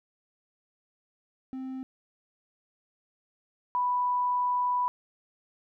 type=tone pair in turn; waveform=triangle / sine; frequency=261.6 / 987.7 Hz; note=C4 / B5; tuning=0 / 0 cents; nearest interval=octave + major seventh; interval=2300 cents; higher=second; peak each=-32 / -24 dBFS; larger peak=second; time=1.53-1.83 / 3.75-4.88 s; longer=second; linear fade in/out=0 ms; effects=none